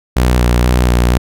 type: tone with vibrato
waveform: sawtooth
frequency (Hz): 60.9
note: B1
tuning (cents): -24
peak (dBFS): -5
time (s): 0.16-1.18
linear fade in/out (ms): 10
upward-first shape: square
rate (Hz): 2.1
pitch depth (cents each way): 24
effects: none